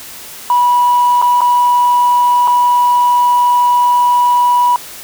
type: tone with dropouts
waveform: sine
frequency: 976 Hz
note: B5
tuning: 21 cents flat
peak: -6 dBFS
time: 0.5-4.76 s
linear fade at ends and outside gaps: 1 ms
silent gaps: 1.216-1.224 / 1.407-1.416 / 2.475-2.479 s
effects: tanh soft clip ceiling -4 dBFS + white hiss -31 dBFS RMS until 5.03 s